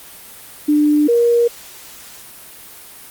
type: tone pair in turn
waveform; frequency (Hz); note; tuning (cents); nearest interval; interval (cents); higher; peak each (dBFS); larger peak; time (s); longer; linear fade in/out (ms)
sine; 297.7 / 472.6; D4 / A#4; +24 / +24; minor sixth; 800; second; -10; neither; 0.68-1.08 / 1.08-1.48; neither; 10
effects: white hiss -38 dBFS RMS until 3.1 s + Opus 32 kbps